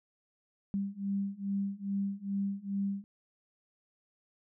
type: beating tone pair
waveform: sine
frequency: 196.9 / 199.3 Hz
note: G3 / G3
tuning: +8 / +29 cents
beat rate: 2.4 Hz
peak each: -35 / -34 dBFS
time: 0.74-3.04 s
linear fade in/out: 0 ms
effects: none